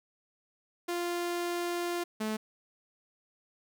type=tone pair in turn; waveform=sawtooth; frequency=348.2 / 216.7 Hz; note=F4 / A3; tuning=-5 / -26 cents; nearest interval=minor sixth; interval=821 cents; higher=first; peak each=-27 dBFS; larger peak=neither; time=0.88-2.04 / 2.2-2.37 s; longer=first; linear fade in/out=10 ms; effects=none